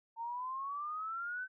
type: exponential sweep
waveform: sine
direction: up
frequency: 905 to 1539 Hz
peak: -37 dBFS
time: 0.16-1.48 s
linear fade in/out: 50 ms
effects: none